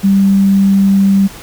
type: tone with quantisation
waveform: sine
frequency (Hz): 196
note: G3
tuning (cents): 0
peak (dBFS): -6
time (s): 0.03-1.28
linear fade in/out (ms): 20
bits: 6
effects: pink hiss -33 dBFS RMS until 1.42 s